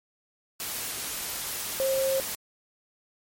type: tone in noise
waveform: sine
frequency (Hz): 534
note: C5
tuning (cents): +35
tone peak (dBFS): -23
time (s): 1.8-2.2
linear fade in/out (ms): 0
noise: white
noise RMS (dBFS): -33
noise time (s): 0.6-2.35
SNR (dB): +7
effects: MP3 64 kbps